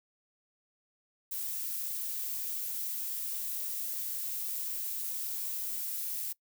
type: noise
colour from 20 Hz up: violet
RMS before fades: -36 dBFS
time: 1.31-6.33 s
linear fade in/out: 10 ms
effects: noise-tail reverb RT60 0.1 s tail -22 dB re dry